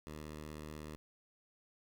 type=tone; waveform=10% pulse; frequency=76.3 Hz; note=D#2; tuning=33 cents flat; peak=-37 dBFS; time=0.07-0.96 s; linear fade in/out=0 ms; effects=none